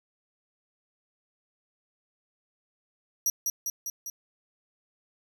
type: tone with echo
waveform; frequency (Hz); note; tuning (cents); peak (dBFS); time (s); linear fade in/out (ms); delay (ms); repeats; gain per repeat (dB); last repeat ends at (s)
sawtooth; 5790; F#8; -38; -20; 3.26-3.3; 2; 200; 4; -3; 4.1
effects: none